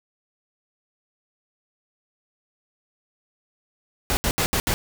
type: noise bursts at uneven times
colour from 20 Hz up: pink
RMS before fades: -22 dBFS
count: 5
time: 4.1-4.17 / 4.24-4.31 / 4.38-4.46 / 4.53-4.6 / 4.67-4.74 s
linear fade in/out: 0 ms
effects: none